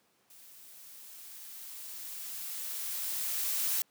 blue noise with level ramp, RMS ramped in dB -55 to -30 dBFS, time 0.3-3.82 s, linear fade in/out 2 ms, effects pink hiss -70 dBFS RMS until 3.9 s + high-pass 200 Hz 12 dB/octave

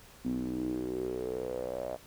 sawtooth tone with band-pass filter sweep, 62.5 Hz, B1, 21 cents sharp, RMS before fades -35 dBFS, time 0.24-1.97 s, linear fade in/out 20 ms, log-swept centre 250 to 620 Hz, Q 7.7, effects pink hiss -55 dBFS RMS until 2.06 s

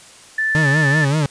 sine tone, 1760 Hz, A6, in tune, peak -16 dBFS, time 0.38-1.05 s, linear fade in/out 5 ms
40% pulse tone with vibrato, 146.83 Hz, D3, in tune, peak -14 dBFS, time 0.55-1.26 s, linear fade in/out 0 ms, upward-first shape sine, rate 5.2 Hz, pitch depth 130 cents each way
effects white hiss -43 dBFS RMS until 1.3 s + resampled to 22050 Hz

